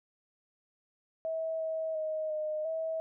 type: tone with pitch steps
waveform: sine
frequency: 646 / 641 / 626 / 615 / 645 Hz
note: E5 / E5 / D#5 / D#5 / E5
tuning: -35 / -49 / +10 / -20 / -38 cents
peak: -31 dBFS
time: 1.25-3 s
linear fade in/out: 0 ms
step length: 350 ms
effects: none